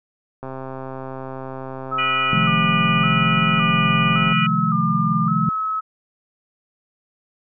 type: click train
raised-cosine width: 1 ms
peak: -18 dBFS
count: 515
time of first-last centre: 0.43-4.324 s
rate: 132 Hz
type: tone with vibrato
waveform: sine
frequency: 1244.5 Hz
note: D#6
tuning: in tune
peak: -20 dBFS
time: 1.91-5.81 s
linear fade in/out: 20 ms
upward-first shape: square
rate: 0.89 Hz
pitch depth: 60 cents each way
type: harmonic tone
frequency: 489.2 Hz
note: B4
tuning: 16 cents flat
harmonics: 3 / 4 / 5 / 6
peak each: -30 / -30 / -22 / -26 dBFS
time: 1.98-4.47 s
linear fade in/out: 10 ms
type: chord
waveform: sine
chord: F dominant seventh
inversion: second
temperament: equal with one note detuned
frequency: 130.81 / 155.56 / 174.61 / 215.8 Hz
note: C3 / Eb3 / F3 / A3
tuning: 0 / 0 / 0 / -33 cents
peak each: -26 / -23 / -22 / -23 dBFS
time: 2.33-5.49 s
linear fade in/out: 2 ms
effects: none